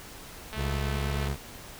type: click train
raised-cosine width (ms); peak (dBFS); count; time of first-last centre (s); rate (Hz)
0.3; -23; 164; 0.53-1.278; 218
type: tone with pitch glide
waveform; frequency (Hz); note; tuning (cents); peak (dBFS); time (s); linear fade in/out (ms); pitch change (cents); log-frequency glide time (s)
25% pulse; 69 to 70.17; C#2 to C#2; -7 to +22; -24; 0.55-1.37; 50; +29; 0.74-1.24
effects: pink hiss -45 dBFS RMS until 1.79 s